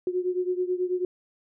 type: beating tone pair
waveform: sine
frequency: 360.7 / 369.9 Hz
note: F#4 / F#4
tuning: -44 / 0 cents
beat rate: 9.2 Hz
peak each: -26 / -29 dBFS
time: 0.07-1.05 s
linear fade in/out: 2 ms
effects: none